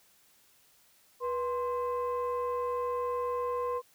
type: tone pair together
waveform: sine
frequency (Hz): 488.2 / 1046.5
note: B4 / C6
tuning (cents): -20 / 0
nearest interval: octave + minor second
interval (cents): 1320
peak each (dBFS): -30 / -32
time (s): 1.2-3.82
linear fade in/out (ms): 50
effects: tanh soft clip ceiling -25 dBFS + white hiss -64 dBFS RMS until 3.94 s